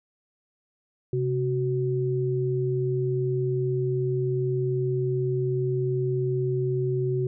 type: tone pair together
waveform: sine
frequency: 131.66 / 372.4 Hz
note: C3 / F#4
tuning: +11 / +11 cents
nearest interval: octave + tritone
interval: 1800 cents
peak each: -25 / -26 dBFS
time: 1.13-7.27 s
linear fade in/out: 2 ms
effects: none